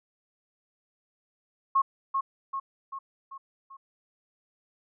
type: tone with echo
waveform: sine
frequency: 1086 Hz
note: C#6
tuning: 36 cents flat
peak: -19 dBFS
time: 1.75-1.82 s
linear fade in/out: 10 ms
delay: 390 ms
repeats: 5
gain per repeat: -5 dB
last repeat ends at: 3.77 s
effects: none